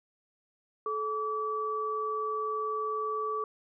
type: tone pair together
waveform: sine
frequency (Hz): 432.1 / 1151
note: A4 / D6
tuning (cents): -31 / -35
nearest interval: octave + perfect fourth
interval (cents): 1696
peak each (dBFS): -34 / -31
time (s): 0.86-3.44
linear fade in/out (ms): 2
effects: none